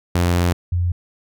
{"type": "tone pair in turn", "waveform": ["sawtooth", "sine"], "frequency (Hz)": [87.6, 87.93], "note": ["F2", "F2"], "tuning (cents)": [6, 12], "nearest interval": "unison", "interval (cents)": 6, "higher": "second", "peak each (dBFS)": [-11, -16], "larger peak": "first", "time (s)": [[0.15, 0.53], [0.72, 0.92]], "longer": "first", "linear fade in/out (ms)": 5, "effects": []}